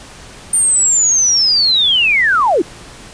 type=linear sweep; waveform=sine; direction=down; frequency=9000 to 288.6 Hz; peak=-9 dBFS; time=0.53-2.62 s; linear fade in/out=5 ms; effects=pink hiss -36 dBFS RMS until 3.13 s + resampled to 22050 Hz